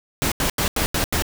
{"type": "noise bursts", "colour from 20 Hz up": "pink", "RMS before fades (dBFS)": -21, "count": 6, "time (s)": [0.22, 1.222], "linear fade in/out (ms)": 0, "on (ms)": 97, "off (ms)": 84, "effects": []}